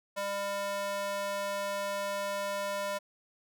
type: tone with high-pass filter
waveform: square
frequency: 200 Hz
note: G3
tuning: 35 cents sharp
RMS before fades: -34 dBFS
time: 0.16-2.99 s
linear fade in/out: 20 ms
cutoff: 680 Hz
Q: 1.9
effects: none